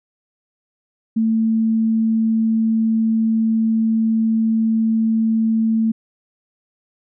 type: tone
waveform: sine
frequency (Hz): 223.2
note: A3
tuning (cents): +25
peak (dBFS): -14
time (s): 1.16-5.92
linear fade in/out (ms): 10
effects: none